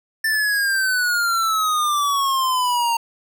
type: exponential sweep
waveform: square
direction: down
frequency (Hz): 1784 to 920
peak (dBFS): -18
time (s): 0.24-2.97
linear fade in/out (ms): 5
effects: none